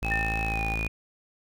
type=tone; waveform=sawtooth; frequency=55 Hz; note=A1; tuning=in tune; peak=-25 dBFS; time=0.02-0.88 s; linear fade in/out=5 ms
type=tone with pitch glide; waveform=sine; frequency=2572 to 2462 Hz; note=E7 to D#7; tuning=-43 to -19 cents; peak=-30 dBFS; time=0.03-0.88 s; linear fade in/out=10 ms; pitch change=-76 cents; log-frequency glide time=0.46-0.62 s
type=tone with vibrato; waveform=triangle; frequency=792 Hz; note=G5; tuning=18 cents sharp; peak=-31 dBFS; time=0.05-0.75 s; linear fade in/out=5 ms; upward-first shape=triangle; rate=7.1 Hz; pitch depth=10 cents each way
type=tone with exponential decay; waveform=sine; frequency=1800 Hz; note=A6; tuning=39 cents sharp; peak=-24 dBFS; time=0.11-0.8 s; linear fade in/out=5 ms; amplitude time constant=150 ms
effects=none